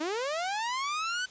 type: linear sweep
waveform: sawtooth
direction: up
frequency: 293.7 to 1526 Hz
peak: -26 dBFS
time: 0-1.26 s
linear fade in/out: 10 ms
effects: white hiss -52 dBFS RMS until 1.3 s + resampled to 16000 Hz